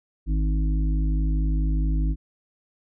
harmonic tone, 52.3 Hz, G#1, 13 cents sharp, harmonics 1 / 3 / 5 / 6, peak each -20 / -30 / -34 / -36 dBFS, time 0.26-2.16 s, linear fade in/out 50 ms, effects none

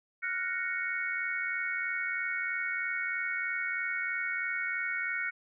sine chord, Gb major seventh, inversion third, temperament equal, 1396.9 / 1480 / 1864.7 / 2217 Hz, F6 / Gb6 / Bb6 / Db7, 0 / 0 / 0 / 0 cents, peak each -39 / -36 / -37 / -34 dBFS, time 0.22-5.31 s, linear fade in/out 20 ms, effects none

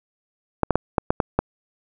clicks, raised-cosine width 1 ms, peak -3 dBFS, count 7, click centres 0.633 / 0.707 / 0.756 / 0.982 / 1.105 / 1.202 / 1.39 s, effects none

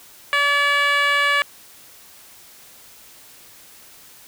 10% pulse tone with band-pass filter, 573 Hz, D5, 43 cents flat, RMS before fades -18 dBFS, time 0.33-1.42 s, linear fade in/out 0 ms, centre 1700 Hz, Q 1.2, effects white hiss -46 dBFS RMS until 4.27 s

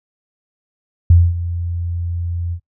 sine tone with ADSR envelope, 86.1 Hz, F2, 24 cents flat, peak -4 dBFS, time 1.1-2.6 s, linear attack 4 ms, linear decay 230 ms, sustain -15 dB, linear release 75 ms, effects noise-tail reverb RT60 0.1 s tail -22 dB re dry

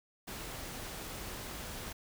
pink noise, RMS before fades -43 dBFS, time 0.27-1.93 s, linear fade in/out 10 ms, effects none

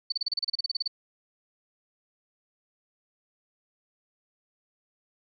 sine tone bursts, 4514 Hz, C#8, 31 cents sharp, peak -25 dBFS, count 15, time 0.1-0.878 s, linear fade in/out 5 ms, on 22 ms, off 32 ms, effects none

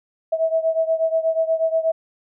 sine beating tone pair, 646 / 654.3 Hz, E5 / E5, -35 / -13 cents, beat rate 8.3 Hz, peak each -19 / -22 dBFS, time 0.32-1.92 s, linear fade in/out 10 ms, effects none

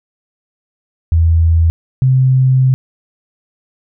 sine tone pair in turn, 82.41 / 130.4 Hz, E2 / C3, 0 / -5 cents, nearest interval minor sixth, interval 795 cents, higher second, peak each -7 dBFS, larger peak neither, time 1.12-1.7 / 2.02-2.74 s, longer second, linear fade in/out 0 ms, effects none

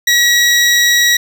20% pulse tone, 1917 Hz, A#6, 48 cents sharp, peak -3 dBFS, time 0.07-1.17 s, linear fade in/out 5 ms, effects none

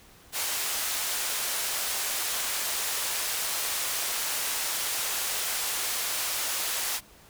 white band-pass noise, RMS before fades -30 dBFS, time 0.32-7.01 s, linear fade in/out 50 ms, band 530 to 14000 Hz, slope 12 dB/octave, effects pink hiss -54 dBFS RMS until 7.29 s

